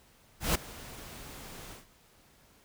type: noise with ADSR envelope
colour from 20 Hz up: pink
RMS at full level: -26 dBFS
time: 0.4-1.86 s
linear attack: 150 ms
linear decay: 8 ms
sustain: -20 dB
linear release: 140 ms
effects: pink hiss -62 dBFS RMS until 2.64 s